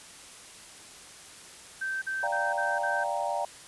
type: tone bursts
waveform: sine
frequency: 1556 Hz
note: G6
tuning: 13 cents flat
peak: -29 dBFS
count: 5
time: 1.81-3.04 s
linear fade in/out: 10 ms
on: 210 ms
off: 45 ms
type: chord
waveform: sine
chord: G minor seventh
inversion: second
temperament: equal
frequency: 587.3 / 698.5 / 784 / 932.3 Hz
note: D5 / F5 / G5 / Bb5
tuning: 0 / 0 / 0 / 0 cents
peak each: -33 dBFS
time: 2.23-3.45 s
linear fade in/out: 2 ms
effects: white hiss -48 dBFS RMS until 3.67 s + resampled to 24000 Hz